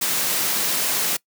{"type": "high-pass noise", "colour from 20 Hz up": "white", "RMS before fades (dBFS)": -22, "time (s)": [0.01, 1.17], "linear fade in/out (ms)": 10, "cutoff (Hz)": 130, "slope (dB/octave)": 48, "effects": ["noise-tail reverb RT60 0.1 s tail -23 dB re dry"]}